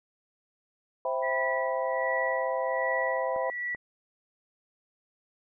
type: chord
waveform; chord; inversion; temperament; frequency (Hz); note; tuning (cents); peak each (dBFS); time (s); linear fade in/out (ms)
sine; C major seventh; none; equal; 523.3 / 659.3 / 784 / 987.8; C5 / E5 / G5 / B5; 0 / 0 / 0 / 0; -30 / -32 / -36 / -33; 1.05-3.5; 2
type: tone with tremolo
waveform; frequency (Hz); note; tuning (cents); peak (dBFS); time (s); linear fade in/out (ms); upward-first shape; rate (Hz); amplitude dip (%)
sine; 1948; B6; -24; -29; 1.22-3.76; 20; sine; 1.3; 80
type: clicks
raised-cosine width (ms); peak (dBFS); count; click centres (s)
1; -30; 2; 3.362 / 3.748
effects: none